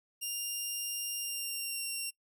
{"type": "tone with pitch glide", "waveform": "10% pulse", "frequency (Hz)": [2800, 2755], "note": ["F7", "F7"], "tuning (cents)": [4, -24], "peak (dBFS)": -27, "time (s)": [0.21, 2.11], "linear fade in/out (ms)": 20, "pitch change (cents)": -28, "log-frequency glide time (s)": [1.21, 1.83], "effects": ["noise-tail reverb RT60 0.1 s tail -22 dB re dry"]}